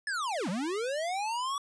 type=linear two-way sweep; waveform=square; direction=down then up; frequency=1760 to 164.81 to 1150 Hz; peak=-31 dBFS; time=0.07-1.58 s; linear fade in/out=2 ms; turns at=0.49 s; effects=resampled to 22050 Hz